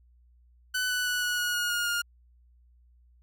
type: tone with pitch steps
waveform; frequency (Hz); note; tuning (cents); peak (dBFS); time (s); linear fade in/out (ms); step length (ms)
sawtooth; 1500 / 1487.9 / 1475.9 / 1464 / 1452.3 / 1440.6 / 1429 / 1417.4; F#6 / F#6 / F#6 / F#6 / F#6 / F#6 / F6 / F6; +23 / +9 / -5 / -19 / -33 / -47 / +39 / +25; -23; 0.74-2.02; 10; 160
effects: added 60 Hz sine -57 dBFS peak until 3.22 s